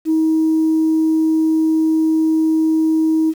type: tone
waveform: sine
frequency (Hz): 317.9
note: D#4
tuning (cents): +37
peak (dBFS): -11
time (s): 0.05-3.34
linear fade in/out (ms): 50
effects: tanh soft clip ceiling -8 dBFS + 7-bit